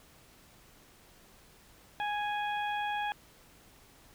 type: harmonic tone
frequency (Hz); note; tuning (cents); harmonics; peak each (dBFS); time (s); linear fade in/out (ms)
830; G#5; -1; 1 / 2 / 3 / 4; -32 / -38 / -42 / -44; 2-3.12; 0
effects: pink hiss -59 dBFS RMS until 4.14 s